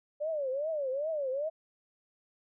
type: tone with vibrato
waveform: sine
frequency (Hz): 577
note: D5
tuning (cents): -31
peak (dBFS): -30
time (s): 0.2-1.5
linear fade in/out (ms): 20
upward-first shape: triangle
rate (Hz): 2.5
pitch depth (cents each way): 230
effects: none